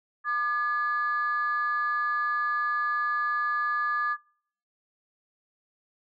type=tone pair together; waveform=sine; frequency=1200 / 1697.1 Hz; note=D6 / G#6; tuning=+37 / +37 cents; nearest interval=tritone; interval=600 cents; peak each=-26 / -28 dBFS; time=0.24-4.17 s; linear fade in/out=50 ms; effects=noise-tail reverb RT60 0.6 s tail -26 dB re dry + tanh soft clip ceiling -18 dBFS